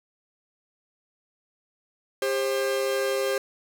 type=tone pair together; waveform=45% pulse; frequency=399.7 / 532 Hz; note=G4 / C5; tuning=+34 / +29 cents; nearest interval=perfect fourth; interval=495 cents; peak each=-27 / -26 dBFS; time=2.22-3.38 s; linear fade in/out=2 ms; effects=none